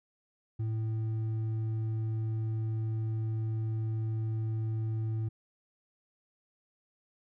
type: tone with hard clipping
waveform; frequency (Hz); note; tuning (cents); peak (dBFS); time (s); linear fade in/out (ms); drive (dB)
sine; 110.8; A2; +13; -31; 0.59-5.29; 10; 4
effects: none